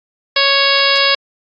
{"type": "harmonic tone", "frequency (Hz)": 554.4, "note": "C#5", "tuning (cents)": 0, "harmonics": [1, 2, 3, 4, 5, 6, 7, 8, 9], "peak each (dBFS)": [-19, -19, -19, -19, -19, -19, -19, -19, -19], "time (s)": [0.36, 1.15], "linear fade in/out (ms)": 5, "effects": ["AAC 64 kbps"]}